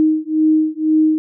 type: beating tone pair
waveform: sine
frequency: 311.1 / 313.1 Hz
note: D#4 / D#4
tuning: 0 / +11 cents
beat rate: 2 Hz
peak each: -15 dBFS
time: 0-1.18 s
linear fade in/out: 0 ms
effects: none